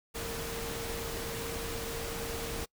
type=tone in noise; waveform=sine; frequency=460 Hz; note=A#4; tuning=23 cents flat; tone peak=-40 dBFS; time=0.14-2.66 s; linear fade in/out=20 ms; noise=pink; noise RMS=-38 dBFS; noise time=0.14-2.66 s; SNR=-5 dB; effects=noise-tail reverb RT60 0.1 s tail -25 dB re dry